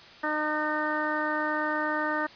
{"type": "harmonic tone", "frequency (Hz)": 304.7, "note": "D#4", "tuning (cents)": -36, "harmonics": [1, 2, 3, 4, 5, 6], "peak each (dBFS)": [-33, -33, -33, -33, -33, -33], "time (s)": [0.23, 2.27], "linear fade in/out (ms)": 10, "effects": ["white hiss -49 dBFS RMS until 2.35 s", "resampled to 11025 Hz"]}